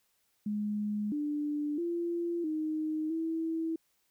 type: tone with pitch steps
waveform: sine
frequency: 208.9 / 295.3 / 342.4 / 310.9 / 325.3 Hz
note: G#3 / D4 / F4 / D#4 / E4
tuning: +10 / +10 / -34 / -1 / -23 cents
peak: -30 dBFS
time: 0.46-3.76 s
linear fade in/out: 5 ms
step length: 660 ms
effects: white hiss -74 dBFS RMS until 4.1 s